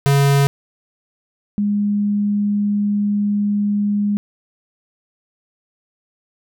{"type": "tone pair in turn", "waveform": ["square", "sine"], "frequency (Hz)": [140, 205.3], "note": ["C#3", "G#3"], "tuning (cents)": [18, -20], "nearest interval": "perfect fifth", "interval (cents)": 662, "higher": "second", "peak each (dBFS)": [-12, -15], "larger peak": "first", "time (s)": [[0.06, 0.47], [1.58, 4.17]], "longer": "second", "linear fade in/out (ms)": 0, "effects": []}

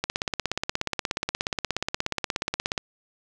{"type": "click train", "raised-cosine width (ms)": 0.2, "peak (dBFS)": -8, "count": 47, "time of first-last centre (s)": [0.04, 2.778], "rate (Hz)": 16.8, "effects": []}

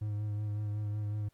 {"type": "tone with vibrato", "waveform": "triangle", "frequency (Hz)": 104.8, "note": "G#2", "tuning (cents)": 16, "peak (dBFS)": -30, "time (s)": [0.01, 1.29], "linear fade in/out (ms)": 10, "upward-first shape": "sine", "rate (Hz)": 5.4, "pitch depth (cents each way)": 24, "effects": ["pink hiss -74 dBFS RMS until 1.33 s", "AAC 64 kbps"]}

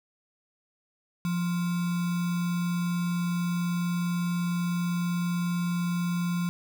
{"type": "tone with sample-and-hold", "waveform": "sine", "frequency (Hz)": 174.61, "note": "F3", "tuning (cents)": 0, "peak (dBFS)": -25, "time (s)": [1.25, 6.49], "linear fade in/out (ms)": 0, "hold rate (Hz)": 1225, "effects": []}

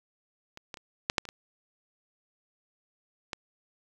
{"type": "clicks", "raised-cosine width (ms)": 0.2, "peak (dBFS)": [-26, -21, -29, -8, -6, -26, -21, -16], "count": 8, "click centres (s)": [0.574, 0.742, 0.772, 1.099, 1.182, 1.253, 1.289, 3.332], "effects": ["8-bit"]}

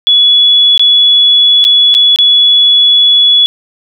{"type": "tone with dropouts", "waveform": "sine", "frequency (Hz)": 3398, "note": "G#7", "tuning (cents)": 39, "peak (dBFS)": -3, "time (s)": [0.07, 3.46], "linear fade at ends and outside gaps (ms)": 0, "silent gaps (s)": [[0.777, 0.795], [1.642, 1.65], [1.942, 1.949], [2.16, 2.187]], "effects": []}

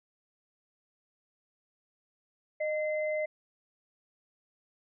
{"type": "tone pair together", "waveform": "sine", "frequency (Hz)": [613.9, 2063], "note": ["D#5", "C7"], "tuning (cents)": [-23, -25], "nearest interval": "octave + major sixth", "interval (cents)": 2098, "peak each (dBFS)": [-29, -37], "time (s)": [2.6, 3.26], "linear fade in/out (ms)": 10, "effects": []}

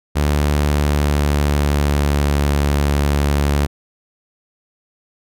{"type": "tone with pitch glide", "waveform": "sawtooth", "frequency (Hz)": [73.42, 71.87], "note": ["D2", "D2"], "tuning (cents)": [0, -37], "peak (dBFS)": -10, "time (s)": [0.15, 3.67], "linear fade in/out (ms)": 20, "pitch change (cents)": -37, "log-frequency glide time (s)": [0.62, 2.42], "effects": []}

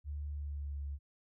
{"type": "tone with pitch glide", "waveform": "sine", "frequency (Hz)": [73.1, 70.86], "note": ["D2", "C#2"], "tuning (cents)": [-7, 39], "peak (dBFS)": -37, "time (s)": [0.04, 0.99], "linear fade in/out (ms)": 50, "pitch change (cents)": -54, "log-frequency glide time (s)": [0.29, 0.82], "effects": []}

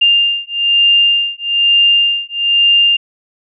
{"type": "beating tone pair", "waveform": "sine", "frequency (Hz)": [2800, 2801.1], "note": ["F7", "F7"], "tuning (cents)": [4, 5], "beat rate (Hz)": 1.1, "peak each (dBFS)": -12, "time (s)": [0.01, 2.97], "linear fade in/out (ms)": 10, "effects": []}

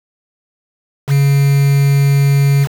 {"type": "tone with quantisation", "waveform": "triangle", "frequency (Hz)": 140, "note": "C#3", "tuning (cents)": 18, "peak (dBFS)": -6, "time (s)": [1.07, 2.68], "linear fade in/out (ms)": 50, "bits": 4, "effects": []}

